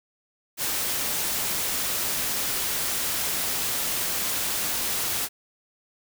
white noise, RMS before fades -27 dBFS, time 0.57-5.29 s, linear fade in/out 50 ms, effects none

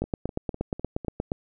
two click trains, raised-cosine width 2 ms, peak -13 / -22 dBFS, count 12 / 5, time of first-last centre 0.02-1.319 / 0.04-1.048 s, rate 8.47 / 3.97 Hz, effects none

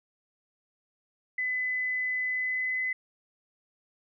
sine tone with pitch glide, 2010 to 2023 Hz, B6 to B6, +30 to +41 cents, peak -27 dBFS, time 1.38-2.93 s, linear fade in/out 5 ms, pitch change +11 cents, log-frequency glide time 2.27-2.8 s, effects none

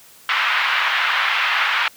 pink band-pass noise, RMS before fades -19 dBFS, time 0.29-1.88 s, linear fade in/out 2 ms, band 1100 to 3100 Hz, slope 24 dB/octave, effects white hiss -47 dBFS RMS until 1.96 s + high-pass 60 Hz 12 dB/octave

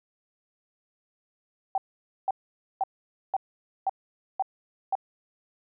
sine tone bursts, 771 Hz, G5, 29 cents flat, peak -22 dBFS, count 7, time 1.75-4.953 s, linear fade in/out 2 ms, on 29 ms, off 500 ms, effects none

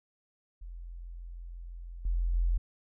sine tone with level steps, 43 Hz, F1, 26 cents flat, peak -40 / -26 / -24 dBFS, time 0.61-2.58 s, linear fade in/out 10 ms, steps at 2.05 / 2.34 s, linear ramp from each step 2 ms, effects none

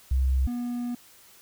sine / triangle tone pair in turn, 65.41 / 242.2 Hz, C2 / B3, 0 / -34 cents, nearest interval octave + major seventh, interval 2266 cents, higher second, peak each -20 / -26 dBFS, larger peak first, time 0.11-0.47 / 0.47-0.95 s, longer second, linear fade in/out 5 ms, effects white hiss -54 dBFS RMS until 1.41 s

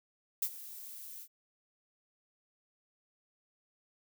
violet noise with ADSR envelope, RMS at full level -30 dBFS, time 0.42-1.28 s, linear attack 6 ms, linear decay 60 ms, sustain -17 dB, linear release 64 ms, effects none

